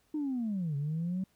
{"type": "linear two-way sweep", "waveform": "sine", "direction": "down then up", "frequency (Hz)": [311.1, 138.59, 192], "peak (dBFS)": -29, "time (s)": [0.14, 1.24], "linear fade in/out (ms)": 5, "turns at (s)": 0.76, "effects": ["tanh soft clip ceiling -27 dBFS", "pink hiss -71 dBFS RMS until 1.35 s"]}